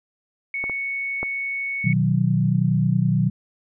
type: tone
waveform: sine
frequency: 2217 Hz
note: C#7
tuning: in tune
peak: -24 dBFS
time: 0.54-1.93 s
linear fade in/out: 2 ms
type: clicks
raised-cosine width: 1 ms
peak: -18 / -19 / -14 dBFS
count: 3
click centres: 0.64 / 0.697 / 1.23 s
type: chord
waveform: sine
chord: B major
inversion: none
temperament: equal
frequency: 123.47 / 155.56 / 185 Hz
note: B2 / D#3 / F#3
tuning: 0 / 0 / 0 cents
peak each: -21 / -21 / -21 dBFS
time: 1.84-3.3 s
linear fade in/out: 10 ms
effects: none